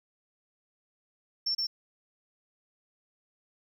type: tone with echo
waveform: triangle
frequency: 5410 Hz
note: E8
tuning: 44 cents sharp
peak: -23 dBFS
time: 1.46-1.55 s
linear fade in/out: 10 ms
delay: 120 ms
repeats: 1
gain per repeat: -2 dB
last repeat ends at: 1.67 s
effects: tanh soft clip ceiling -25 dBFS